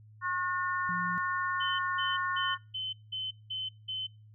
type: harmonic tone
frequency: 361.6 Hz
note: F#4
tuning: 40 cents flat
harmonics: 3 / 4 / 5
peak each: -32 / -34 / -36 dBFS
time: 0.21-2.58 s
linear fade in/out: 50 ms
type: tone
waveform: sine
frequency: 174.61 Hz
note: F3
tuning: in tune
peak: -37 dBFS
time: 0.89-1.18 s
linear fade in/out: 0 ms
type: tone bursts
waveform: sine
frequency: 3056 Hz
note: G7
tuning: 45 cents flat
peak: -33 dBFS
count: 7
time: 1.6-4.07 s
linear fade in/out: 10 ms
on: 190 ms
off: 190 ms
effects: noise-tail reverb RT60 0.4 s tail -26 dB re dry + added 107 Hz sine -52 dBFS peak until 4.34 s

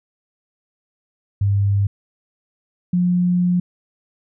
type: tone pair in turn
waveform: sine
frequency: 100 / 178.18 Hz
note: G2 / F3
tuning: +35 / +35 cents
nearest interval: minor seventh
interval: 1000 cents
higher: second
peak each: -14 dBFS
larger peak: neither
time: 1.41-1.87 / 2.93-3.6 s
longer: second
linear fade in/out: 5 ms
effects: none

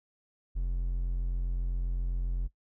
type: tone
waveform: triangle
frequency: 43.8 Hz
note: F1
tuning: 6 cents sharp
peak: -26 dBFS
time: 0.55-2.48 s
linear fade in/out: 20 ms
effects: noise-tail reverb RT60 0.1 s tail -18 dB re dry

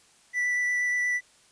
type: tone with vibrato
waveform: triangle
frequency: 1971 Hz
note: B6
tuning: 4 cents flat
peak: -22 dBFS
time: 0.33-1.21 s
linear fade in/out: 50 ms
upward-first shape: sine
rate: 8.4 Hz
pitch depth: 8 cents each way
effects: white hiss -59 dBFS RMS until 1.51 s + resampled to 22050 Hz

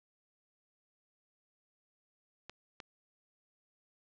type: clicks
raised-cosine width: 0.2 ms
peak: -27 dBFS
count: 2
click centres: 2.496 / 2.802 s
effects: low-pass 5000 Hz 12 dB/octave

